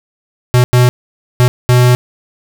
square tone bursts at uneven times, 124 Hz, B2, 7 cents sharp, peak -6 dBFS, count 4, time 0.54-0.64 / 0.73-0.89 / 1.4-1.48 / 1.69-1.95 s, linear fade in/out 0 ms, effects none

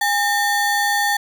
square ring-modulated tone, 1318.5 Hz, E6, in tune, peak -14 dBFS, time 0.01-1.17 s, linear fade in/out 5 ms, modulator 499 Hz, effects none

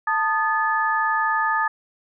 sine tone cluster, 888 / 1236 / 1728 Hz, A5 / D#6 / A6, +16 / -12 / -32 cents, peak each -23 dBFS, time 0.07-1.68 s, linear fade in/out 5 ms, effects none

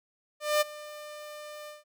sawtooth tone with ADSR envelope, 599 Hz, D5, 34 cents sharp, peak -17 dBFS, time 0.4-1.84 s, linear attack 210 ms, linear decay 22 ms, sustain -20 dB, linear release 160 ms, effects none

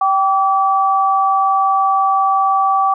sine tone pair together, 778 / 1152.3 Hz, G5 / D6, -13 / -33 cents, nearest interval perfect fifth, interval 680 cents, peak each -14 dBFS, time 0.01-2.94 s, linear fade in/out 5 ms, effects none

